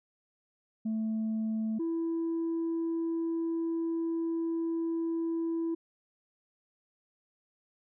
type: tone pair in turn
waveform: sine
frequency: 220 / 330.9 Hz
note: A3 / E4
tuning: 0 / +7 cents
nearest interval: perfect fifth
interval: 707 cents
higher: second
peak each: -27 dBFS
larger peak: neither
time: 0.85-1.79 / 1.79-5.75 s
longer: second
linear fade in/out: 10 ms
effects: tanh soft clip ceiling -27 dBFS